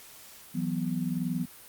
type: chord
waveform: sine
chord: E suspended second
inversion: none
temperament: just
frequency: 164.81 / 185.42 / 247.2 Hz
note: E3 / F#3 / B3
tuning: 0 / +4 / +2 cents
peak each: -32 dBFS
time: 0.54-1.46 s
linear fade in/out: 20 ms
effects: white hiss -50 dBFS RMS until 1.68 s + Opus 48 kbps